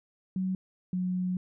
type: tone pair in turn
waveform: sine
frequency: 187.2 / 182.5 Hz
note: F#3 / F#3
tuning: +20 / -24 cents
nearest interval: unison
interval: 44 cents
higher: first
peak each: -27 / -27 dBFS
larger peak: neither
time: 0.36-0.55 / 0.93-1.37 s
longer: second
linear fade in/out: 2 ms
effects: none